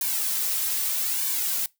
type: noise with flanger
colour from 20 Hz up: blue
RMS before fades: -26 dBFS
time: 0.01-1.66 s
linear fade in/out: 2 ms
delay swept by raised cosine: 1.5 to 3.5 ms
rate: 0.8 Hz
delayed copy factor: -0.75
effects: noise-tail reverb RT60 0.2 s tail -23 dB re dry